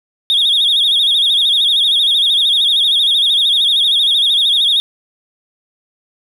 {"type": "tone with vibrato", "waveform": "sine", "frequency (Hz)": 3500, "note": "A7", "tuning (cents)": -10, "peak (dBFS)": -8, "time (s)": [0.3, 4.8], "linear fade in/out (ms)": 0, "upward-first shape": "sine", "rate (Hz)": 13, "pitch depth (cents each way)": 130, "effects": ["tanh soft clip ceiling -7 dBFS", "7-bit"]}